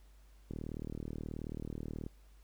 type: click train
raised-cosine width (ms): 3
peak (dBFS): -28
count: 61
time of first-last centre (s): 0.51-2.064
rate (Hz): 38.6
effects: added 50 Hz sine -57 dBFS peak until 2.43 s + pink hiss -70 dBFS RMS until 2.43 s